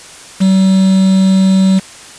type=tone with quantisation; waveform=triangle; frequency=190.6 Hz; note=G3; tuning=48 cents flat; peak=-4 dBFS; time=0.4-1.8 s; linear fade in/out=20 ms; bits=4; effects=white hiss -34 dBFS RMS until 2.18 s + resampled to 22050 Hz